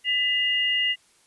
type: tone pair together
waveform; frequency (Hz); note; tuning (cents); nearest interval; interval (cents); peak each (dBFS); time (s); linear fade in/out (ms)
sine; 1997 / 2836; B6 / F7; +19 / +26; tritone; 607; -25 / -22; 0.04-0.96; 50
effects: white hiss -60 dBFS RMS until 1.26 s + resampled to 24000 Hz